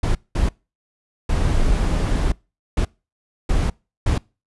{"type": "noise bursts at uneven times", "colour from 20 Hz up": "brown", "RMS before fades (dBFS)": -18, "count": 6, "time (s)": [[0.03, 0.15], [0.35, 0.49], [1.29, 2.32], [2.77, 2.85], [3.49, 3.7], [4.06, 4.18]], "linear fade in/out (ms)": 5, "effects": ["noise-tail reverb RT60 0.3 s tail -25 dB re dry", "resampled to 24000 Hz"]}